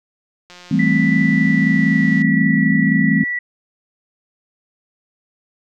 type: click train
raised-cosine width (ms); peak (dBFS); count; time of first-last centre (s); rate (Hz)
0.2; -23; 307; 0.5-2.219; 178
type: chord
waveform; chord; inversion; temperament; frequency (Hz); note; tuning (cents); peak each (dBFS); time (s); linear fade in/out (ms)
sine; A minor seventh; second; equal; 164.81 / 196 / 220 / 261.6; E3 / G3 / A3 / C4; 0 / 0 / 0 / 0; -18; 0.71-3.24; 5
type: tone with pitch glide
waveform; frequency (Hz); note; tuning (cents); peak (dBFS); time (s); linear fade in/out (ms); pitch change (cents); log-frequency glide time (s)
sine; 1975.5 to 1949.4; B6 to B6; 0 to -23; -19; 0.79-3.39; 5; -23; 1.19-2.13
effects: none